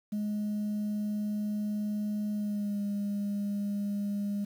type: tone with pitch glide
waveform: sine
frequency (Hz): 209.3 to 203.1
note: G#3 to G#3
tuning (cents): +14 to -38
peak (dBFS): -27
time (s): 0.12-4.45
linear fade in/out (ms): 10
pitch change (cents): -52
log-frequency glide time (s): 2.32-2.81
effects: tanh soft clip ceiling -28 dBFS + 9-bit